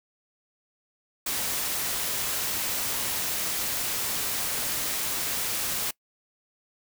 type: noise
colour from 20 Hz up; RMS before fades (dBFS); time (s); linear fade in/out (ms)
white; -29; 1.26-5.91; 5
effects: noise-tail reverb RT60 0.1 s tail -23 dB re dry